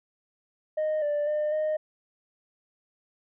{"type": "tone with pitch steps", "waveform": "sine", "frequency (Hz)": [618, 588, 603, 617], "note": ["D#5", "D5", "D5", "D#5"], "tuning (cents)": [-12, 2, 46, -15], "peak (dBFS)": -22, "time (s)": [0.77, 1.77], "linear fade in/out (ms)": 10, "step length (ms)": 250, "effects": ["tanh soft clip ceiling -23 dBFS"]}